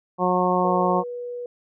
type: harmonic tone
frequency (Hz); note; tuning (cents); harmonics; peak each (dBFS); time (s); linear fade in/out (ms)
181.3; F#3; -35; 1 / 2 / 3 / 4 / 5 / 6; -25 / -25 / -25 / -25 / -25 / -25; 0.18-1.04; 50
type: tone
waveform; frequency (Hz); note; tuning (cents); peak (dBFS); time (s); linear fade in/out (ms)
sine; 486.5; B4; -26; -29; 0.64-1.46; 2
effects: none